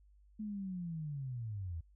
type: linear sweep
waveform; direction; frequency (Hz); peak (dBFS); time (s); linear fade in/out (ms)
sine; down; 217.5 to 77.78; -38; 0.39-1.81; 10
effects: added 50 Hz sine -61 dBFS peak until 1.95 s